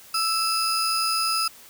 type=tone pair together; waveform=35% pulse; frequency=1318.5 / 4978 Hz; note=E6 / D#8; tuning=0 / 0 cents; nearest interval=octave + major seventh; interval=2300 cents; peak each=-23 dBFS; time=0.14-1.48 s; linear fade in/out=5 ms; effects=white hiss -48 dBFS RMS until 1.69 s